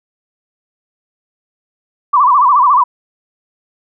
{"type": "tone with vibrato", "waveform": "sine", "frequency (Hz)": 1072, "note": "C6", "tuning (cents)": 42, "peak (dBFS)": -6, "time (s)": [2.13, 2.84], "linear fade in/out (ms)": 10, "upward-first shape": "sine", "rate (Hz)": 14, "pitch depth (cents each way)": 170, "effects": []}